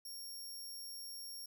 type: tone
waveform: 20% pulse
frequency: 5540 Hz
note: F8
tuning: 15 cents flat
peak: -40 dBFS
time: 0.05-1.46 s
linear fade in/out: 5 ms
effects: none